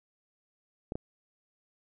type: clicks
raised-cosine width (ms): 2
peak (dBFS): -21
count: 2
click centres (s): 0.921 / 0.955
effects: none